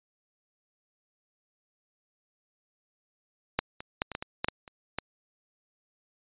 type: clicks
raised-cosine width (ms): 0.3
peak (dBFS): -8 / -23 / -10 / -21 / -15 / -19 / -11 / -11 / -30 / -14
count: 10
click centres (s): 3.59 / 3.805 / 4.019 / 4.117 / 4.151 / 4.225 / 4.445 / 4.485 / 4.678 / 4.986
effects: resampled to 8000 Hz